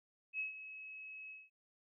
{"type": "tone with ADSR envelope", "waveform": "sine", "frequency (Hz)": 2570, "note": "E7", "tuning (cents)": -45, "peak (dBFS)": -35, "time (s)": [0.33, 1.5], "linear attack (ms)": 62, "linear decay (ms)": 130, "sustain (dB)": -12, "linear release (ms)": 200, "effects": []}